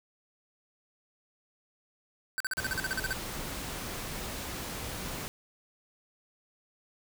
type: tone bursts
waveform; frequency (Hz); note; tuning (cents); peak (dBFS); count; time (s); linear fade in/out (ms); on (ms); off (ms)
square; 1538; G6; -33; -30; 12; 2.38-3.129; 0; 23; 43
type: noise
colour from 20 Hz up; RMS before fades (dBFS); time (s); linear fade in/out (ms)
pink; -38; 2.57-5.28; 0
effects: none